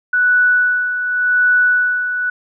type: tone with tremolo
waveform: sine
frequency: 1480 Hz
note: F#6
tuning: in tune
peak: -9 dBFS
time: 0.13-2.3 s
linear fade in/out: 5 ms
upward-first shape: sine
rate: 0.88 Hz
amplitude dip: 60%
effects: none